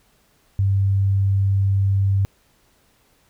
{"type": "tone", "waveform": "sine", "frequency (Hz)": 98, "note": "G2", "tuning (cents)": 0, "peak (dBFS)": -15, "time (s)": [0.59, 2.25], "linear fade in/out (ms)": 0, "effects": ["pink hiss -60 dBFS RMS until 3.29 s"]}